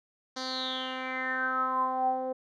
10% pulse tone with low-pass filter sweep, 258.9 Hz, C4, 18 cents flat, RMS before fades -31 dBFS, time 0.36-2.33 s, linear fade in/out 10 ms, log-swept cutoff 5200 to 580 Hz, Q 9.4, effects none

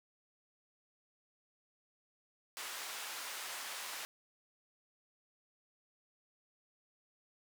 pink band-pass noise, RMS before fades -44 dBFS, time 2.57-4.05 s, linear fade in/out 0 ms, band 1000 to 15000 Hz, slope 12 dB/octave, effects none

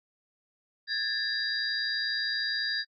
sine tone cluster, 1654 / 1774 / 3856 / 4787 Hz, G#6 / A6 / B7 / D8, -8 / +14 / -42 / +32 cents, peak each -34 / -34 / -37 / -31 dBFS, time 0.87-2.85 s, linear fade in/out 50 ms, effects AAC 32 kbps

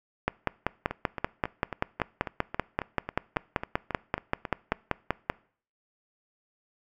two click trains, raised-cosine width 0.5 ms, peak -9 / -17 dBFS, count 27 / 15, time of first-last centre 0.28-5.299 / 0.91-4.725 s, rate 5.18 / 3.67 Hz, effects noise-tail reverb RT60 0.5 s tail -23 dB re dry

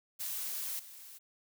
blue noise with level steps, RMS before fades -38 / -51 dBFS, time 0.19-1.19 s, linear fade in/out 20 ms, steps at 0.79 s, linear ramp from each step 5 ms, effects none

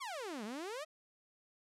sawtooth exponential two-way sweep, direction down then up, 1174.7 to 200.3 to 653 Hz, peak -37 dBFS, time 0-0.85 s, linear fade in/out 20 ms, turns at 0.44 s, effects low-pass 10000 Hz 12 dB/octave

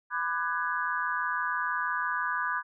sine chord, G# half-diminished seventh, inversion first, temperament just, 996.7 / 1196.1 / 1495.1 / 1661.2 Hz, B5 / D6 / F#6 / G#6, +16 / +31 / +18 / 0 cents, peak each -33 dBFS, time 0.1-2.63 s, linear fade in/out 50 ms, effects none

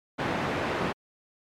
pink band-pass noise, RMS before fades -29 dBFS, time 0.18-0.93 s, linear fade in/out 20 ms, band 150 to 2100 Hz, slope 12 dB/octave, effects MP3 96 kbps

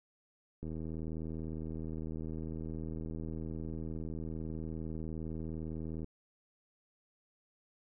click train, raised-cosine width 3 ms, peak -29 dBFS, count 433, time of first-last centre 0.63-6.044 s, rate 79.8 Hz, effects none

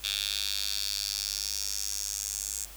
10% pulse tone with high-pass filter sweep, 100.9 Hz, G#2, 49 cents flat, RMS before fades -33 dBFS, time 0.03-2.66 s, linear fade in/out 20 ms, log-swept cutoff 3500 to 7300 Hz, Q 3.2, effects added 50 Hz sine -48 dBFS peak until 2.76 s + white hiss -48 dBFS RMS until 2.76 s

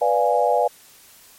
sine chord, B diminished seventh, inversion none, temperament equal, 493.9 / 587.3 / 698.5 / 830.6 Hz, B4 / D5 / F5 / Ab5, 0 / 0 / 0 / 0 cents, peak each -21 dBFS, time 0.01-0.68 s, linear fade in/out 10 ms, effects white hiss -49 dBFS RMS until 1.38 s + MP3 64 kbps

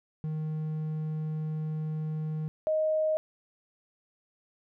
triangle / sine tone pair in turn, 155.56 / 624.4 Hz, D#3 / D#5, 0 / +6 cents, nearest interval 2 octaves, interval 2406 cents, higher second, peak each -28 / -24 dBFS, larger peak second, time 0.24-2.48 / 2.67-3.17 s, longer first, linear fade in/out 0 ms, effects none

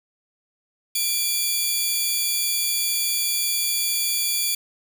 10% pulse tone cluster, 2383 / 3406 / 4585 Hz, D7 / G#7 / D8, +25 / +43 / -42 cents, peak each -18 dBFS, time 0.95-4.55 s, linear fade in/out 5 ms, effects 7-bit

